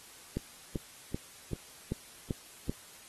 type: click train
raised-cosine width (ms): 3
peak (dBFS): -19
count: 7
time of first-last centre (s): 0.37-2.696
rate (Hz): 2.58
effects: white hiss -53 dBFS RMS until 3.08 s + AAC 32 kbps